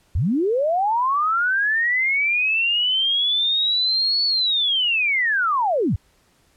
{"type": "linear two-way sweep", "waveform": "sine", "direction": "up then down", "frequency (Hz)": [60, 4467, 60.5], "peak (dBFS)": -17, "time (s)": [0.15, 5.96], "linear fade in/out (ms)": 5, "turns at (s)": 4.25, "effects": ["pink hiss -60 dBFS RMS until 6.56 s", "low-pass 12000 Hz 12 dB/octave"]}